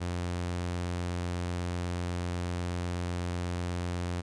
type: tone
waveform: sawtooth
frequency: 88.1 Hz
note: F2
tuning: 16 cents sharp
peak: -27 dBFS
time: 0-4.22 s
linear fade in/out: 20 ms
effects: resampled to 22050 Hz